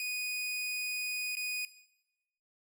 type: tone with dropouts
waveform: sawtooth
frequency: 2480 Hz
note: D#7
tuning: 6 cents flat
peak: -31 dBFS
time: 0-1.65 s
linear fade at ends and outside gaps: 1 ms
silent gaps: 1.353-1.369 s
effects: noise-tail reverb RT60 0.9 s tail -17 dB re dry